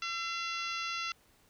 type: harmonic tone with a mistuned harmonic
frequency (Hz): 682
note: F5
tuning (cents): -41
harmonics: 2 / 3 / 4 / 5 / 6 / 7 / 8 / 9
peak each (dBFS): -38 / -43 / -39 / -44 / -46 / -45 / -51 / -49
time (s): 0.02-1.12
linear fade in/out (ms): 2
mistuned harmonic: 2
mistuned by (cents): -19
effects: pink hiss -66 dBFS RMS until 1.49 s